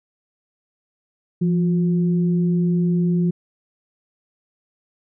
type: tone pair together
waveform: sine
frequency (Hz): 172.76 / 360.6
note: F3 / F#4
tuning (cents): -18 / -45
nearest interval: octave + minor second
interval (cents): 1273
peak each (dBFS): -16 / -27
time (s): 1.41-3.31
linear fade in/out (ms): 10
effects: none